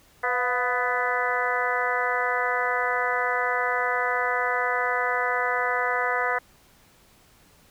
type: harmonic tone with a mistuned harmonic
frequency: 248.7 Hz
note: B3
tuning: 12 cents sharp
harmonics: 2 / 3 / 4 / 5 / 6 / 7 / 8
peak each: -30 / -30 / -30 / -30 / -30 / -30 / -30 dBFS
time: 0.23-6.39 s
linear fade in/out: 10 ms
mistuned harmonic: 3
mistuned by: -59 cents
effects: pink hiss -57 dBFS RMS until 7.7 s